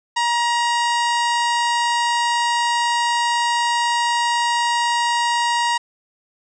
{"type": "harmonic tone with a mistuned harmonic", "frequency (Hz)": 948, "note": "A#5", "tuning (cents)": 29, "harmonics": [1, 2, 3, 4, 5, 6, 7, 8, 9], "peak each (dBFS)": [-18, -24, -28, -30, -32, -34, -35, -36, -37], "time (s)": [0.16, 5.78], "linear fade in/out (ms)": 10, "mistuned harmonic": 6, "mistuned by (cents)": -50, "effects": []}